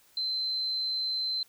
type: tone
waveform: sine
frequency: 4085 Hz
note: C8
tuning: 42 cents flat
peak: -28 dBFS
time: 0.17-1.43 s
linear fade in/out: 2 ms
effects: white hiss -62 dBFS RMS until 1.48 s